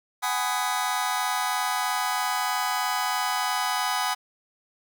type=chord; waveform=sawtooth; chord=G# minor seventh; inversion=third; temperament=just; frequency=747.5 / 830.6 / 996.7 / 1245.9 Hz; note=F#5 / G#5 / B5 / D#6; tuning=+17 / 0 / +16 / +2 cents; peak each=-26 dBFS; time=0.22-4.15 s; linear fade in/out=20 ms; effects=none